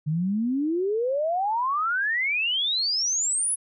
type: exponential sweep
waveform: sine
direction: up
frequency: 146.83 to 10630 Hz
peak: -22 dBFS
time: 0.06-3.56 s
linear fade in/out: 20 ms
effects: none